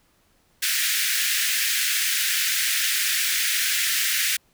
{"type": "high-pass noise", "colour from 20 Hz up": "pink", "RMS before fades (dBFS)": -23, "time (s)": [0.62, 4.37], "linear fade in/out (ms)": 10, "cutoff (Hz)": 1600, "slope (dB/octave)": 48, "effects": ["pink hiss -63 dBFS RMS until 4.53 s"]}